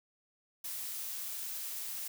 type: noise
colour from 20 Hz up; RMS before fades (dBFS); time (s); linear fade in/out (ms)
blue; -40; 0.64-2.08; 5
effects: none